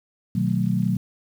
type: chord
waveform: sine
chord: B dominant seventh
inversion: none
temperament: just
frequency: 123.47 / 154.34 / 185.21 / 222.2 Hz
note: B2 / D#3 / F#3 / A3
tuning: 0 / -14 / +2 / +17 cents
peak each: -25 / -28 / -22 / -27 dBFS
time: 0.35-0.97 s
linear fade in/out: 5 ms
effects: 8-bit